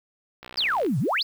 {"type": "click train", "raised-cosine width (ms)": 0.3, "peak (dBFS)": -24, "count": 28, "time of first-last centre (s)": [0.43, 0.864], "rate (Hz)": 62.2}
{"type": "exponential two-way sweep", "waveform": "sine", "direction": "down then up", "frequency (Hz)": [5274, 116.2, 5274], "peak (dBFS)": -21, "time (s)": [0.57, 1.23], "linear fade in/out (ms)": 10, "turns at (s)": 0.99}
{"effects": ["8-bit"]}